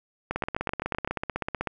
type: two click trains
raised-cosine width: 0.5 ms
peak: -13 / -13 dBFS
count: 7 / 22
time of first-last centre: 0.31-1.075 / 0.36-1.672 s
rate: 7.84 / 16 Hz
effects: none